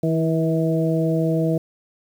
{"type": "harmonic tone with a mistuned harmonic", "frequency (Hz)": 161.3, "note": "E3", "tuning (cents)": -37, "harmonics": [1, 2, 3, 4], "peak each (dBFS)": [-20, -23, -25, -26], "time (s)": [0.03, 1.58], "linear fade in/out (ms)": 5, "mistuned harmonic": 2, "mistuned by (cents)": 18, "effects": ["8-bit"]}